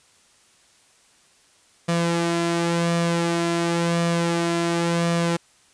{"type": "tone with flanger", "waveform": "sawtooth", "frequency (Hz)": 169.6, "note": "E3", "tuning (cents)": 50, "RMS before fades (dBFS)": -22, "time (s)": [1.88, 5.37], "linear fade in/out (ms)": 10, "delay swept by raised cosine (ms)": [1.7, 2.9], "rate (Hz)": 0.93, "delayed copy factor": 0.5, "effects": ["white hiss -57 dBFS RMS until 5.73 s", "resampled to 22050 Hz"]}